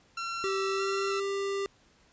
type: tone with vibrato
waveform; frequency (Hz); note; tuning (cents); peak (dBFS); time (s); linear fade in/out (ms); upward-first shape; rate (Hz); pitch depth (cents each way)
sawtooth; 1346; E6; +36; -29; 0.17-1.2; 5; square; 1.6; 18
type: tone with pitch glide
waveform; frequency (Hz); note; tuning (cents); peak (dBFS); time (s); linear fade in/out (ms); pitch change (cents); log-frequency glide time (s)
square; 387.9 to 395.8; G4 to G4; -18 to +17; -30; 0.44-1.66; 0; +35; 0.66-1.23
effects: pink hiss -63 dBFS RMS until 2.12 s + resampled to 16000 Hz